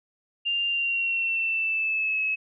sine tone with pitch glide, 2794 to 2577 Hz, F7 to E7, 0 to -40 cents, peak -23 dBFS, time 0.45-2.36 s, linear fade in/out 20 ms, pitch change -140 cents, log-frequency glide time 0.67-2.21 s, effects none

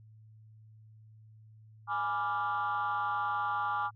sine chord, G# diminished seventh, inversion none, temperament equal, 830.6 / 987.8 / 1174.7 / 1396.9 Hz, G#5 / B5 / D6 / F6, 0 / 0 / 0 / 0 cents, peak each -33 / -38 / -32 / -36 dBFS, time 1.87-3.91 s, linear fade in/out 50 ms, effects tanh soft clip ceiling -24 dBFS + added 109 Hz sine -53 dBFS peak until 3.95 s

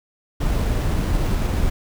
brown noise with sample-and-hold, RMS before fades -20 dBFS, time 0.4-1.7 s, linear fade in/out 10 ms, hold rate 8820 Hz, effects none

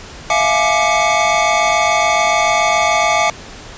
square tone cluster, 656 / 703 / 848 / 1185 / 2220 Hz, E5 / F5 / G#5 / D6 / C#7, -9 / +11 / +36 / +15 / +2 cents, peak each -19 dBFS, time 0.3-3.3 s, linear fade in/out 2 ms, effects pink hiss -34 dBFS RMS until 3.77 s + resampled to 16000 Hz

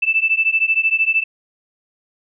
sine beating tone pair, 2637 / 2650 Hz, E7 / E7, 0 / +9 cents, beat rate 13 Hz, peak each -17 dBFS, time 0.02-1.24 s, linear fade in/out 10 ms, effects none

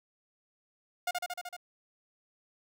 sawtooth tone with echo, 713 Hz, F5, 36 cents sharp, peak -25 dBFS, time 1.07-1.11 s, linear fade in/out 5 ms, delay 76 ms, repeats 6, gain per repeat -2 dB, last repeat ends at 1.566 s, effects none

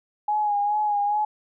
sine tone with vibrato, 830.6 Hz, G#5, in tune, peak -20 dBFS, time 0.28-1.25 s, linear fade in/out 5 ms, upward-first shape sine, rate 2.4 Hz, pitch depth 37 cents each way, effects none

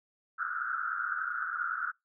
pink band-pass noise, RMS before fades -34 dBFS, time 0.38-1.92 s, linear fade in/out 20 ms, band 1300 to 1500 Hz, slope 96 dB/octave, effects noise-tail reverb RT60 0.2 s tail -26 dB re dry

